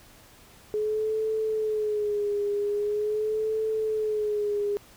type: tone with vibrato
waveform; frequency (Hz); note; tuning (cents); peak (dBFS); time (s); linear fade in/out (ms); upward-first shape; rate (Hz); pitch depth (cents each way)
sine; 423; G#4; +32; -24; 0.74-4.77; 0; sine; 0.43; 60
effects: pink hiss -53 dBFS RMS until 4.96 s